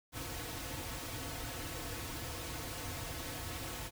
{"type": "noise with comb filter", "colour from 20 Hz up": "pink", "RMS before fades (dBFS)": -42, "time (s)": [0.12, 3.91], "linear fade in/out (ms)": 50, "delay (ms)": 5, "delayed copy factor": -1, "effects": []}